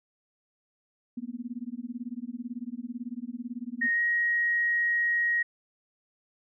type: tone with tremolo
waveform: sine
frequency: 241.4 Hz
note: B3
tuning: 39 cents flat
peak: -30 dBFS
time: 1.17-3.89 s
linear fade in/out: 5 ms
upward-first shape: sine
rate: 18 Hz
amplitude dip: 100%
type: tone with pitch glide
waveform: sine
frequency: 1864.7 to 1888.5 Hz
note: A#6 to A#6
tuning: 0 to +22 cents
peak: -23 dBFS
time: 3.81-5.43 s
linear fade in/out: 10 ms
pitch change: +22 cents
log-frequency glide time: 3.93-3.99 s
effects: none